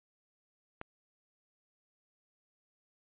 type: click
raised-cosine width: 0.5 ms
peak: -25 dBFS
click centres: 0.814 s
effects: resampled to 8000 Hz